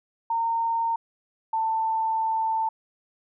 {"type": "tone pair in turn", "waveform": "sine", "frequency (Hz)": [917, 890.4], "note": ["A#5", "A5"], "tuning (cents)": [-29, 20], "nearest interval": "minor second", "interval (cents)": 51, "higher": "first", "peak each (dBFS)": -22, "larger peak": "neither", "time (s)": [[0.3, 0.96], [1.53, 2.69]], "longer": "second", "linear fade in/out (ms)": 5, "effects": []}